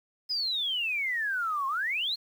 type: exponential two-way sweep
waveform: sine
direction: down then up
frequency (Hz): 5100 to 1054 to 4368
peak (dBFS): -27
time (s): 0.29-2.16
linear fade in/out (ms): 20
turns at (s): 1.67
effects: 9-bit